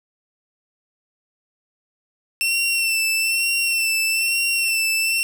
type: tone with vibrato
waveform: sawtooth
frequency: 2695 Hz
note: E7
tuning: 38 cents sharp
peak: -15 dBFS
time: 2.41-5.23 s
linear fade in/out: 0 ms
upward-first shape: sine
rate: 1.1 Hz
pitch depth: 34 cents each way
effects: none